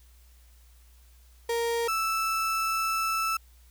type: tone pair in turn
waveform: 35% pulse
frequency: 466.2 / 1318.6 Hz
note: A#4 / E6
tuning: 0 / 0 cents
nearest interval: octave + tritone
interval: 1800 cents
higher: second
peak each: -24 dBFS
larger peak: neither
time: 1.49-1.88 / 1.88-3.37 s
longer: second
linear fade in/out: 5 ms
effects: added 60 Hz sine -53 dBFS peak until 3.7 s + white hiss -63 dBFS RMS until 3.7 s